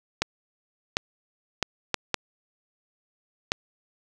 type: clicks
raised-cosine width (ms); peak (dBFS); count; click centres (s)
0.2; -5; 6; 0.22 / 0.969 / 1.627 / 1.943 / 2.143 / 3.519
effects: none